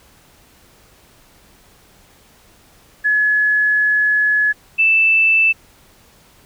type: tone pair in turn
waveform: sine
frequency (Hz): 1700 / 2645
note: G#6 / E7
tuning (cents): +40 / +5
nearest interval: minor sixth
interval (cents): 765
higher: second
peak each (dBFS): -12 / -10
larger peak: second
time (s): 3.04-4.53 / 4.78-5.53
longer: first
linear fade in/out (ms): 20
effects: pink hiss -50 dBFS RMS until 6.45 s